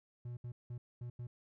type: tone bursts at uneven times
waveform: triangle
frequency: 121.1 Hz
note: B2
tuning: 34 cents flat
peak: -39 dBFS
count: 5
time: 0.25-0.37 / 0.44-0.52 / 0.7-0.78 / 1.01-1.1 / 1.19-1.27 s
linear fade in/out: 5 ms
effects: none